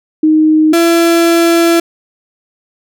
sine / 35% pulse tone pair in turn, 311.1 / 336.3 Hz, D#4 / E4, 0 / +35 cents, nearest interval minor second, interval 135 cents, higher second, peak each -5 dBFS, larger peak neither, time 0.23-0.73 / 0.73-1.8 s, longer second, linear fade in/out 5 ms, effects none

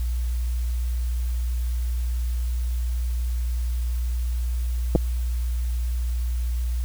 clicks, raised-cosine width 2 ms, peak -6 dBFS, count 2, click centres 4.952 / 4.958 s, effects added 60 Hz sine -22 dBFS peak until 6.84 s + white hiss -46 dBFS RMS until 6.84 s

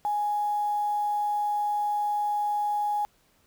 sine tone with quantisation, 830.6 Hz, G#5, in tune, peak -24 dBFS, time 0.05-3.05 s, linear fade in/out 0 ms, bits 8, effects pink hiss -65 dBFS RMS until 3.46 s

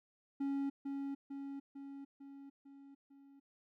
triangle tone with echo, 277.2 Hz, C#4, in tune, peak -32 dBFS, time 0.4-0.7 s, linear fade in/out 10 ms, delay 450 ms, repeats 6, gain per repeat -4 dB, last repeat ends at 3.4 s, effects none

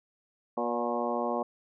harmonic tone with a mistuned harmonic, 120 Hz, B2, 49 cents flat, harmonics 2 / 3 / 4 / 5 / 6 / 7 / 8 / 9, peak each -35 / -37 / -35 / -34 / -35 / -37 / -40 / -37 dBFS, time 0.57-1.43 s, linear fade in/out 5 ms, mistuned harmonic 5, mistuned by -40 cents, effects none

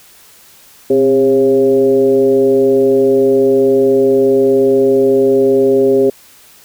sine tone with frequency modulation, 402.9 Hz, G4, 48 cents sharp, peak -7 dBFS, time 0.9-6.1 s, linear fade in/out 5 ms, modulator 139 Hz, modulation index 0.83, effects white hiss -43 dBFS RMS until 6.64 s

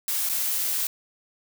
blue noise with dropouts, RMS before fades -26 dBFS, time 0.08-0.87 s, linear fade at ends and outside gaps 2 ms, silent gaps 0.291-0.295 s, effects none

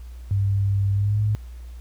sine tone with pitch glide, 99.1 to 105.6 Hz, G2 to G#2, +19 to +29 cents, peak -18 dBFS, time 0.31-1.35 s, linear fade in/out 0 ms, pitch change +110 cents, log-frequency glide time 0.93-1.21 s, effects added 60 Hz sine -35 dBFS peak until 1.8 s + pink hiss -56 dBFS RMS until 1.8 s

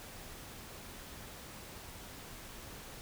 silence, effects pink hiss -49 dBFS RMS until 3.01 s

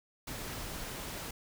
pink noise, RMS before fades -41 dBFS, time 0.27-1.31 s, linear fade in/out 5 ms, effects none

